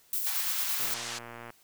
violet noise with tremolo, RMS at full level -30 dBFS, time 0.13-0.94 s, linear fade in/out 2 ms, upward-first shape square, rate 8.9 Hz, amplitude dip 30%
white band-pass noise, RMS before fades -38 dBFS, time 0.26-1.19 s, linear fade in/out 10 ms, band 800 to 7400 Hz, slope 24 dB/octave
click train, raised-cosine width 0.5 ms, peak -28 dBFS, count 84, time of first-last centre 0.8-1.503 s, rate 118 Hz
effects white hiss -62 dBFS RMS until 1.63 s

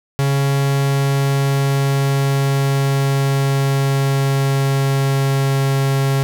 45% pulse tone with pitch glide, 138.59 to 136.52 Hz, C#3 to C#3, 0 to -26 cents, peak -14 dBFS, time 0.19-6.23 s, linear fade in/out 0 ms, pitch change -26 cents, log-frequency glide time 0.39-5.66 s, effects none

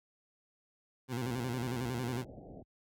20% pulse tone with vibrato, 123.47 Hz, B2, in tune, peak -29 dBFS, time 1.08-2.25 s, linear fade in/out 50 ms, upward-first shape square, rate 11 Hz, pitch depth 81 cents each way
pink low-pass noise, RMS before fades -47 dBFS, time 1.22-2.63 s, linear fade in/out 10 ms, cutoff 760 Hz, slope 96 dB/octave
effects high-pass 60 Hz 12 dB/octave

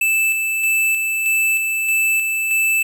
square tone with tremolo, 2637 Hz, E7, in tune, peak -15 dBFS, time 0.01-2.83 s, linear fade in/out 5 ms, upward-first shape square, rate 1.6 Hz, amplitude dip 35%, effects none

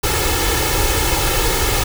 pink noise with comb filter, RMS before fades -17 dBFS, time 0.03-1.84 s, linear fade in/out 10 ms, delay 2.3 ms, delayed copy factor +0.8, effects none

